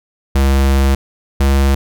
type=tone pair in turn; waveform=square; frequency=67.9 / 68.45 Hz; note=C#2 / C#2; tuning=-35 / -21 cents; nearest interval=unison; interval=14 cents; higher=second; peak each=-10 dBFS; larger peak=neither; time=0.35-0.95 / 1.4-1.75 s; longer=first; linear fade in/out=5 ms; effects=none